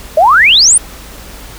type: exponential sweep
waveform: sine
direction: up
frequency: 587.3 to 9970 Hz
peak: -3 dBFS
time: 0.17-0.78 s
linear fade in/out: 5 ms
effects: added 50 Hz sine -33 dBFS peak until 1.58 s + pink hiss -32 dBFS RMS until 1.58 s